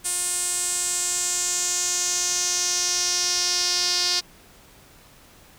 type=tone with band-pass filter sweep; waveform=sawtooth; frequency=356.6 Hz; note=F4; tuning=36 cents sharp; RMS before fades=-24 dBFS; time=0.04-4.21 s; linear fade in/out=20 ms; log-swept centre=8800 to 4900 Hz; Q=4.2; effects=pink hiss -51 dBFS RMS until 5.58 s